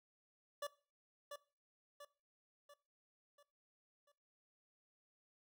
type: tone with echo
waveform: 25% pulse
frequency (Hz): 578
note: D5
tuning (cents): -28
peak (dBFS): -37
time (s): 0.62-0.67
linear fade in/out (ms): 5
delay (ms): 690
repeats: 5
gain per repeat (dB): -6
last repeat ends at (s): 4.12
effects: noise-tail reverb RT60 0.4 s tail -20 dB re dry